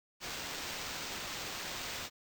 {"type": "noise with sample-and-hold", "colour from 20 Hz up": "white", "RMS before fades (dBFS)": -41, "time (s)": [0.2, 2.1], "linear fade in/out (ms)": 50, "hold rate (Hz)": 11025, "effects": []}